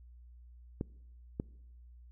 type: clicks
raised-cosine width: 3 ms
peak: -21 dBFS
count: 2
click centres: 0.811 / 1.399 s
effects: noise-tail reverb RT60 0.9 s tail -24 dB re dry + added 60 Hz sine -52 dBFS peak until 2.11 s